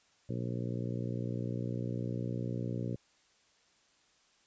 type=harmonic tone; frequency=59.9 Hz; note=A#1; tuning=48 cents sharp; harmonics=2 / 3 / 4 / 5 / 6 / 7 / 8 / 9; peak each=-36 / -40 / -42 / -44 / -46 / -47 / -48 / -49 dBFS; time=0.29-2.96 s; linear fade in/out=5 ms; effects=white hiss -68 dBFS RMS until 4.46 s + resampled to 16000 Hz